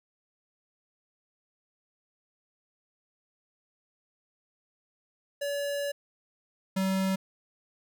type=tone pair in turn; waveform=square; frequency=570 / 190.88 Hz; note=C#5 / G3; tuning=+48 / -46 cents; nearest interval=octave + perfect fifth; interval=1894 cents; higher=first; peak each=-30 / -26 dBFS; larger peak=second; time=5.41-5.92 / 6.76-7.16 s; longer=first; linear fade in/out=10 ms; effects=none